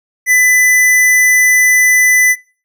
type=tone; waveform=square; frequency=2000 Hz; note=B6; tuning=21 cents sharp; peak=-7 dBFS; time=0.26-2.36 s; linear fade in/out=50 ms; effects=noise-tail reverb RT60 0.4 s tail -24 dB re dry